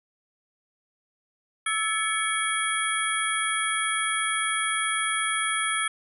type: tone cluster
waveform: sine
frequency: 1314 / 1718 / 2243 / 3295 / 9760 Hz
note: E6 / A6 / C#7 / G#7 / D#9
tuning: -6 / -42 / +20 / -14 / -34 cents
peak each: -28 / -31 / -30 / -32 / -31 dBFS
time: 1.66-5.88 s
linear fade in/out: 5 ms
effects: none